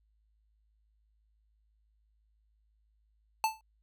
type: tone with exponential decay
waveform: square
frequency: 880 Hz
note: A5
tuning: in tune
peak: -23 dBFS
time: 3.44-3.61 s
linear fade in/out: 1 ms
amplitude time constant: 35 ms
effects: added 53 Hz sine -68 dBFS peak until 3.82 s